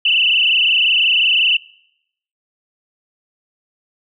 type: tone with frequency modulation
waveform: sine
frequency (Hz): 2839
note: F7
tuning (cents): +28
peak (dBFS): -11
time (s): 0.05-1.57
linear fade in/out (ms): 5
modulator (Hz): 25.6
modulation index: 7.9
effects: noise-tail reverb RT60 0.8 s tail -25 dB re dry